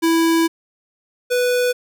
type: tone pair in turn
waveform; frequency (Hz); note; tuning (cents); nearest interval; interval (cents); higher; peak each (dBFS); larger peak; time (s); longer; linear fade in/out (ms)
square; 329.6 / 493.8; E4 / B4; 0 / 0; perfect fifth; 700; second; -14 / -16; first; 0.02-0.48 / 1.3-1.73; first; 20
effects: none